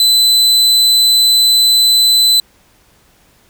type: tone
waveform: 40% pulse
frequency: 4020 Hz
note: B7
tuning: 30 cents sharp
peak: -6 dBFS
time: 0-2.4 s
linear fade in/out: 2 ms
effects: pink hiss -51 dBFS RMS until 3.49 s